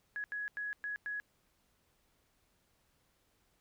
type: tone bursts at uneven times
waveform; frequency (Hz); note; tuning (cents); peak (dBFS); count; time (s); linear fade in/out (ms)
sine; 1676; G#6; +15; -36; 5; 0.16-0.24 / 0.32-0.48 / 0.57-0.73 / 0.84-0.96 / 1.06-1.2; 0
effects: pink hiss -74 dBFS RMS until 3.6 s